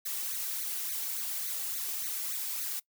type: noise with flanger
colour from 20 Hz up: blue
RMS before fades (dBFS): -35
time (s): 0.05-2.8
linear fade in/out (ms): 10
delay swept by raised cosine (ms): 0.47 to 2.67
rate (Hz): 3.5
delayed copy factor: +0.9
effects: noise-tail reverb RT60 0.1 s tail -22 dB re dry